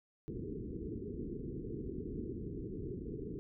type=low-pass noise; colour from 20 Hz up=white; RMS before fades=-42 dBFS; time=0.28-3.39 s; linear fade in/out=0 ms; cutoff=440 Hz; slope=96 dB/octave; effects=none